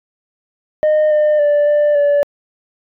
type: tone with pitch steps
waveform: sine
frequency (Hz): 613 / 604 / 586 / 591 / 577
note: D#5 / D5 / D5 / D5 / D5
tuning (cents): -26 / +48 / -4 / +11 / -31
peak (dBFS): -7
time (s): 0.83-2.23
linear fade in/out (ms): 0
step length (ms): 280
effects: tanh soft clip ceiling -9 dBFS